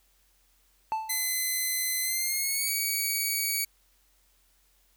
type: tone with exponential decay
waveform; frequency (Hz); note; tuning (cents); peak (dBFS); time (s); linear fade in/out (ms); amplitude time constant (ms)
triangle; 880; A5; 0; -22; 0.92-1.34; 0; 90
type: tone with pitch glide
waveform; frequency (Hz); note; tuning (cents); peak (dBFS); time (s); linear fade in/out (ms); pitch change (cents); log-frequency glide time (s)
5% pulse; 2036 to 2259; C7 to C#7; -48 to +32; -17; 1.09-3.65; 10; +180; 2.02-2.71
effects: added 45 Hz sine -67 dBFS peak until 4.96 s + white hiss -67 dBFS RMS until 4.96 s

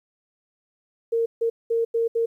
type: tone bursts at uneven times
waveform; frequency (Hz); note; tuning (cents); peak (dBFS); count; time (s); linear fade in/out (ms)
sine; 460; A#4; -23; -19; 5; 1.12-1.26 / 1.41-1.5 / 1.7-1.85 / 1.94-2.08 / 2.15-2.26; 10
effects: 10-bit

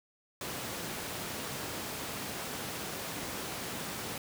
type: high-pass noise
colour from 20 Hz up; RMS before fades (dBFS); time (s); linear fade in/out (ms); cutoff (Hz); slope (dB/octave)
pink; -39; 0.41-4.18; 2; 120; 12
effects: none

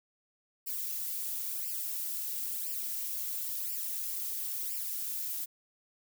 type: noise with flanger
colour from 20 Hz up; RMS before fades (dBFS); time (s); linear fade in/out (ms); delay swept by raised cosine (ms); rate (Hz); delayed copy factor
violet; -36; 0.66-5.46; 20; 0.39 to 4.09; 0.98; +0.9
effects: none

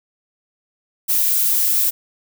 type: noise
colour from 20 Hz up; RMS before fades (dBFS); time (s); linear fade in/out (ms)
violet; -17; 1.08-1.91; 20
effects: none

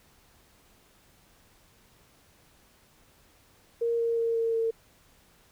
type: tone with pitch steps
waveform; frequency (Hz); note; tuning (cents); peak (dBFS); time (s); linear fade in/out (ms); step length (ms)
sine; 466.2 / 463 / 459.8 / 456.6 / 453.5; A#4 / A#4 / A#4 / A#4 / A#4; 0 / -12 / -24 / -36 / -48; -24; 3.81-4.71; 10; 180
effects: pink hiss -61 dBFS RMS until 5.51 s

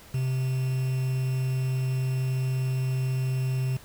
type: tone with quantisation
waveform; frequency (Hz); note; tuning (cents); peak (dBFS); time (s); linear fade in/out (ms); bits
triangle; 130; C3; -11; -22; 0.14-3.77; 5; 7
effects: pink hiss -50 dBFS RMS until 3.84 s

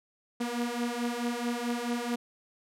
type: beating tone pair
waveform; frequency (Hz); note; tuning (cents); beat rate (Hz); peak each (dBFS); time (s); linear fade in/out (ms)
sawtooth; 236.6 / 241.2; A#3 / B3; +26 / -41; 4.6; -30 / -28; 0.4-2.16; 10
effects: low-pass 12000 Hz 12 dB/octave

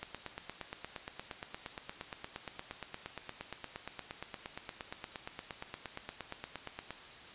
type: click train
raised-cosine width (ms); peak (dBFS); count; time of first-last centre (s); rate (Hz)
0.3; -24; 60; 0.03-6.906; 8.58
effects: white hiss -51 dBFS RMS until 7.34 s + resampled to 8000 Hz

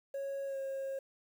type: tone with pitch glide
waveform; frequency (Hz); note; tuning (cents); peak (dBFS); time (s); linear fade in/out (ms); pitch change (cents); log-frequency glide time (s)
sine; 551 to 540.6; C#5 to C#5; -11 to -44; -33; 0.14-0.99; 5; -33; 0.46-0.58
effects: tanh soft clip ceiling -35 dBFS + 10-bit

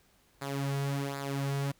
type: tone with flanger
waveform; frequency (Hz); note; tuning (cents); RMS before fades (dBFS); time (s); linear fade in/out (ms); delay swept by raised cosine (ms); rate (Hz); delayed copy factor
sawtooth; 139.2; C#3; +8; -33; 0.41-1.72; 10; 0.33 to 3.43; 1.3; -0.65
effects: pink hiss -66 dBFS RMS until 1.79 s

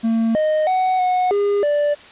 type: tone with pitch steps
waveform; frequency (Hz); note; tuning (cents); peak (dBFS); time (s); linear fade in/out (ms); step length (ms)
triangle; 226.5 / 618 / 745 / 732 / 406.3 / 586; A#3 / D#5 / F#5 / F#5 / G#4 / D5; -50 / -12 / +12 / -19 / -38 / -4; -13; 0.03-1.95; 20; 320
effects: white hiss -42 dBFS RMS until 2.11 s + resampled to 8000 Hz

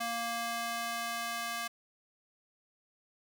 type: tone with high-pass filter sweep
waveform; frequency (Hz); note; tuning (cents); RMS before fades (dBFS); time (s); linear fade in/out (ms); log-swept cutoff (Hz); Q
square; 233.1; A#3; 0; -36; 0-1.68; 10; 680 to 1100; 0.88
effects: none

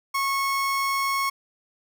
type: tone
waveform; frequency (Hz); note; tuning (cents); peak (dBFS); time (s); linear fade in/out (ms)
30% pulse; 1096; C#6; -20; -20; 0.14-1.3; 10
effects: none

